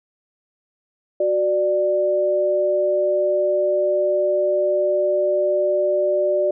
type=tone pair together; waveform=sine; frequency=370 / 591.3 Hz; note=F#4 / D5; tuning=0 / +12 cents; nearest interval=minor sixth; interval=812 cents; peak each=-22 / -17 dBFS; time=1.2-6.51 s; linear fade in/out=5 ms; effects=none